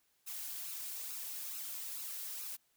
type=noise with flanger; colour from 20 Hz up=blue; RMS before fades=-43 dBFS; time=0.26-2.57 s; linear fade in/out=20 ms; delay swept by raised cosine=0.75 to 2.85 ms; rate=2.3 Hz; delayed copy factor=+0.55; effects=white hiss -75 dBFS RMS until 2.76 s